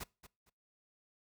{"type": "noise with echo", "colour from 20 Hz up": "pink", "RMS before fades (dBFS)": -42, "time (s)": [0, 0.04], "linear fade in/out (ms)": 10, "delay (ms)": 230, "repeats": 2, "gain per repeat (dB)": -13, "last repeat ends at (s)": 0.5, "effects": ["noise-tail reverb RT60 0.3 s tail -23 dB re dry"]}